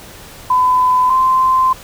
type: tone pair in turn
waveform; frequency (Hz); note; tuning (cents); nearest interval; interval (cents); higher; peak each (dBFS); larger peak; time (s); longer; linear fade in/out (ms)
sine; 1008 / 1037.5; B5 / C6; +35 / -15; unison; 50; second; -9 / -9; neither; 0.5-1.1 / 1.1-1.73; second; 5
effects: pink hiss -36 dBFS RMS until 1.83 s